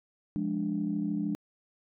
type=chord; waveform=sine; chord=D diminished; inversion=first; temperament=equal; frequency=174.61 / 207.7 / 293.7 Hz; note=F3 / Ab3 / D4; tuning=0 / 0 / 0 cents; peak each=-34 / -31 / -32 dBFS; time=0.36-1.35 s; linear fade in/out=0 ms; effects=tanh soft clip ceiling -19 dBFS

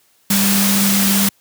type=tone in noise; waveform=sine; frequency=198.1 Hz; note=G3; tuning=18 cents sharp; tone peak=-15 dBFS; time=0.3-1.29 s; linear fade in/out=5 ms; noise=white; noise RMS=-17 dBFS; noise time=0.3-1.29 s; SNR=-1 dB; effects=white hiss -57 dBFS RMS until 1.4 s + high-pass 80 Hz 12 dB/octave

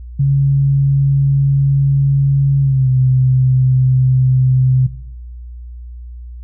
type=tone with pitch glide; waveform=sine; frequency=138.59 to 129.31 Hz; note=C#3 to C3; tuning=0 to -20 cents; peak=-9 dBFS; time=0.19-4.87 s; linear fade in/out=10 ms; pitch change=-120 cents; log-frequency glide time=2.61-2.89 s; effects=noise-tail reverb RT60 1.0 s tail -18 dB re dry + added 60 Hz sine -28 dBFS peak until 6.43 s

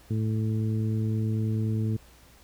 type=harmonic tone; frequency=109.5 Hz; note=A2; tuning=8 cents flat; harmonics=1 / 2 / 3 / 4; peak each=-25 / -31 / -37 / -41 dBFS; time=0.1-1.97 s; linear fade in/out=10 ms; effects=added 60 Hz sine -56 dBFS peak until 2.43 s + pink hiss -56 dBFS RMS until 2.43 s

